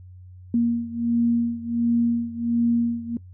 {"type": "beating tone pair", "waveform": "sine", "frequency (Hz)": [234.4, 235.8], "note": ["A#3", "A#3"], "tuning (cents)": [10, 20], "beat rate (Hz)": 1.4, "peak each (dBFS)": [-21, -24], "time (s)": [0.54, 3.17], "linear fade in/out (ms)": 2, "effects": ["noise-tail reverb RT60 0.1 s tail -20 dB re dry", "added 91 Hz sine -41 dBFS peak until 3.33 s"]}